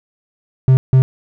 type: tone bursts at uneven times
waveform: triangle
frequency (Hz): 130.8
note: C3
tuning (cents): 0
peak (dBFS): -4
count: 2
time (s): 0.68-0.77 / 0.93-1.02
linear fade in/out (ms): 0
effects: none